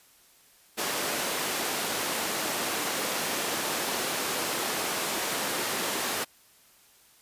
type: high-pass noise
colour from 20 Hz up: pink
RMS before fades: -30 dBFS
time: 0.77-6.25 s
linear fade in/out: 20 ms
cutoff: 320 Hz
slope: 12 dB/octave
effects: white hiss -59 dBFS RMS until 7.21 s + resampled to 32000 Hz